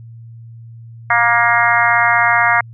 harmonic tone, 235.7 Hz, A#3, 19 cents sharp, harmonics 3 / 4 / 5 / 6 / 7 / 8 / 9, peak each -18 / -18 / -18 / -18 / -18 / -18 / -18 dBFS, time 1.1-2.61 s, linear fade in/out 5 ms, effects added 115 Hz sine -33 dBFS peak until 2.73 s

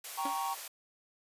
white high-pass noise, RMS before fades -43 dBFS, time 0.04-0.68 s, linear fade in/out 5 ms, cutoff 490 Hz, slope 24 dB/octave
triangle chord, G diminished, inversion none, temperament equal, 784 / 932.3 / 1108.7 Hz, G5 / Bb5 / Db6, 0 / 0 / 0 cents, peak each -35 dBFS, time 0.17-0.55 s, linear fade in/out 20 ms
sawtooth tone with exponential decay, 281.8 Hz, C#4, 29 cents sharp, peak -30 dBFS, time 0.25-0.38 s, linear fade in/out 5 ms, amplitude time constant 28 ms
effects resampled to 32000 Hz

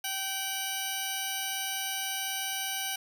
10% pulse tone pair together, 774.2 / 2923 Hz, G5 / F#7, -22 / -22 cents, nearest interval octave + major seventh, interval 2300 cents, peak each -26 dBFS, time 0.04-2.96 s, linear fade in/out 5 ms, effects none

